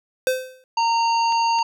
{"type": "tone with exponential decay", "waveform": "square", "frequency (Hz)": 515, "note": "C5", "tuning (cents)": -28, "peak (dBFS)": -15, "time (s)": [0.27, 0.64], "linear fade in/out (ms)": 1, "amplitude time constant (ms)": 79}
{"type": "harmonic tone", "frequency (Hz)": 922, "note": "A#5", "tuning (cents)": -19, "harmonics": [1, 3, 5, 7], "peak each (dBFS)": [-17, -29, -29, -37], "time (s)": [0.77, 1.63], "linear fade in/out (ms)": 5}
{"type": "clicks", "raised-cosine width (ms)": 0.2, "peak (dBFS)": -20, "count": 2, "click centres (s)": [1.323, 1.588]}
{"effects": []}